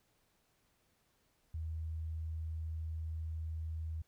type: tone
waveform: sine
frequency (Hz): 80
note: D#2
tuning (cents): +49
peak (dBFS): -37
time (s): 1.54-4.02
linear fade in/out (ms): 5
effects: pink hiss -75 dBFS RMS until 4.07 s